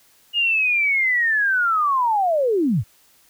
sine linear sweep, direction down, 2874 to 79.2 Hz, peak -16 dBFS, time 0.33-2.84 s, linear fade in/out 50 ms, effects white hiss -56 dBFS RMS until 3.29 s

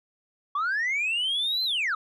sine linear two-way sweep, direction up then down, 1108.7 to 4143 to 1203 Hz, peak -22 dBFS, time 0.55-1.95 s, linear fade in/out 5 ms, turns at 1.64 s, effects tanh soft clip ceiling -22 dBFS

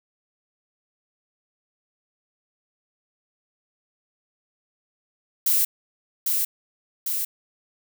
violet noise with echo, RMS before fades -20 dBFS, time 5.46-5.65 s, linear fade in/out 5 ms, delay 800 ms, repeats 2, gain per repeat -3 dB, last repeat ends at 7.25 s, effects none

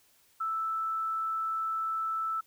sine tone, 1318.5 Hz, E6, in tune, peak -29 dBFS, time 0.4-2.41 s, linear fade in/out 10 ms, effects white hiss -65 dBFS RMS until 2.46 s

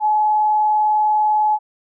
sine tone with vibrato, 851 Hz, G#5, 42 cents sharp, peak -13 dBFS, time 0-1.59 s, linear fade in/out 50 ms, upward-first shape sine, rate 20 Hz, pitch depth 16 cents each way, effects none

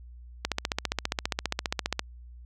click train, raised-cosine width 0.2 ms, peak -9 dBFS, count 24, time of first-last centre 0.45-1.994 s, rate 14.9 Hz, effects added 60 Hz sine -44 dBFS peak until 2.45 s

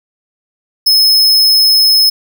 45% pulse tone, 5180 Hz, E8, 31 cents flat, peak -6 dBFS, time 0.86-2.1 s, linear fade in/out 10 ms, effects none

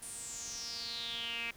sawtooth tone with band-pass filter sweep, 233.1 Hz, A#3, in tune, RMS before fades -41 dBFS, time 0.02-1.51 s, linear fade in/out 5 ms, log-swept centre 9700 to 2400 Hz, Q 7.4, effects pink hiss -58 dBFS RMS until 1.56 s

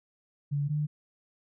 sine tone pair in turn, 143.6 / 149.53 Hz, D3 / D3, -39 / +32 cents, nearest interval minor second, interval 71 cents, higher second, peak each -26 dBFS, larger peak neither, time 0.51-0.69 / 0.69-0.87 s, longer neither, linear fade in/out 20 ms, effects none

